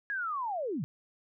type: linear sweep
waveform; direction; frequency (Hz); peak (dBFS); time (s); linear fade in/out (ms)
sine; down; 1684 to 119.5; -31; 0.1-0.84; 0
effects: none